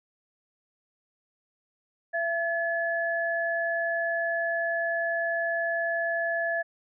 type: tone pair together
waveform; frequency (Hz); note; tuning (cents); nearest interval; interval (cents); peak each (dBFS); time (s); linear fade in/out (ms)
sine; 672.6 / 1713; E5 / A6; +35 / -47; octave + major third; 1618; -28; 2.13-6.63; 20
effects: none